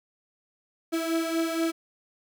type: beating tone pair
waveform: 35% pulse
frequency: 327.3 / 331.5 Hz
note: E4 / E4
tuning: -12 / +10 cents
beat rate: 4.2 Hz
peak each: -25 / -29 dBFS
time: 0.92-1.72 s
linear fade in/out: 20 ms
effects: none